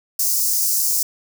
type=high-pass noise; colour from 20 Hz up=white; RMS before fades=-19 dBFS; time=0.19-1.03 s; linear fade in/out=5 ms; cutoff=5000 Hz; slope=48 dB/octave; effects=none